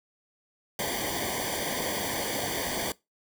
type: noise with comb filter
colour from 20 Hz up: pink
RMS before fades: -31 dBFS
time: 0.79-2.92 s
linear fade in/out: 2 ms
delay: 0.75 ms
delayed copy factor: -0.95
effects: noise-tail reverb RT60 0.2 s tail -21 dB re dry